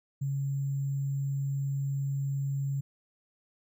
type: tone with sample-and-hold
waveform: sine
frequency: 138.59 Hz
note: C#3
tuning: in tune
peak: -28 dBFS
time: 0.21-2.81 s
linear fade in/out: 10 ms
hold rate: 7350 Hz
effects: none